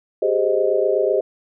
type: chord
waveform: sine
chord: Ab major seventh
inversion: third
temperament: equal with one note detuned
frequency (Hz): 387.3 / 415.3 / 523.3 / 622.3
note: G4 / Ab4 / C5 / Eb5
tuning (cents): -21 / 0 / 0 / 0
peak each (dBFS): -21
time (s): 0.22-1.21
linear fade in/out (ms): 5
effects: none